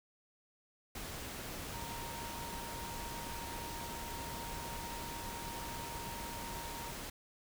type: tone in noise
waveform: sine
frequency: 932.3 Hz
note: A#5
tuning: in tune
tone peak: -46 dBFS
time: 1.73-6.91 s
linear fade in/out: 5 ms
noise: pink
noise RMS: -44 dBFS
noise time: 0.95-7.1 s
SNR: -5 dB
effects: none